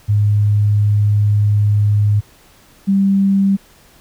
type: tone pair in turn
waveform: sine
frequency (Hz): 103.83 / 196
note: G#2 / G3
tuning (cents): 0 / 0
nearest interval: major seventh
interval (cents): 1100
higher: second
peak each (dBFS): -10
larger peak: neither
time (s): 0.08-2.21 / 2.87-3.57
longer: first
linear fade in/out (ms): 20
effects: pink hiss -48 dBFS RMS until 4 s